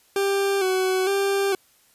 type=tone with vibrato; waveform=40% pulse; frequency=384.8 Hz; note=G4; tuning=32 cents flat; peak=-19 dBFS; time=0.16-1.55 s; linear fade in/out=2 ms; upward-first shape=square; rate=1.1 Hz; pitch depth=47 cents each way; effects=white hiss -59 dBFS RMS until 1.94 s + resampled to 32000 Hz